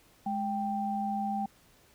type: tone pair together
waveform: sine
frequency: 209.4 / 785.8 Hz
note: G#3 / G5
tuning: +15 / +4 cents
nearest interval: octave + major seventh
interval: 2289 cents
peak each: -33 / -31 dBFS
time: 0.26-1.46 s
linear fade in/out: 5 ms
effects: pink hiss -62 dBFS RMS until 1.94 s